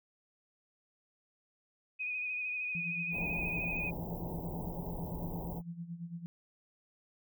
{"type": "tone with vibrato", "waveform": "sine", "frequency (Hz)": 2489, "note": "D#7", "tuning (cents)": 0, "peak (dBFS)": -34, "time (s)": [1.99, 3.91], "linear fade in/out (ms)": 20, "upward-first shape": "triangle", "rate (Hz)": 13, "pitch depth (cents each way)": 38}
{"type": "tone with tremolo", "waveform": "sine", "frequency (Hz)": 170, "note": "F3", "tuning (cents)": -46, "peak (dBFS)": -37, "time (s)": [2.75, 6.26], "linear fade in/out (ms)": 0, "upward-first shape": "sine", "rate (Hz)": 8.9, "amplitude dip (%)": 75}
{"type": "band-stop noise", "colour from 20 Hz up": "pink", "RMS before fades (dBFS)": -41, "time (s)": [3.11, 5.62], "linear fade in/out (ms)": 50, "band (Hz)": [960, 15000], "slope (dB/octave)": 96}
{"effects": []}